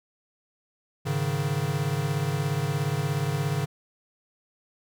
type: chord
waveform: square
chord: Ab suspended fourth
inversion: none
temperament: equal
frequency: 103.83 / 138.59 / 155.56 Hz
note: Ab2 / Db3 / Eb3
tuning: 0 / 0 / 0 cents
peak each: -34 / -28 / -30 dBFS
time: 1.05-3.66 s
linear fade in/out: 20 ms
effects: none